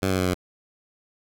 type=tone with pitch steps; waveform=10% pulse; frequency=95.5 / 93.75 / 92.03 / 90.35 Hz; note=G2 / F#2 / F#2 / F#2; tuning=-45 / +23 / -9 / -41 cents; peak=-13 dBFS; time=0.02-0.344 s; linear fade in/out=10 ms; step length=81 ms; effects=none